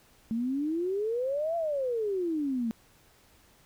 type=exponential two-way sweep; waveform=sine; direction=up then down; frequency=220 to 687 to 220 Hz; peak=-27 dBFS; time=0.31-2.71 s; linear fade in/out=0 ms; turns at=1.56 s; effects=pink hiss -61 dBFS RMS until 3.65 s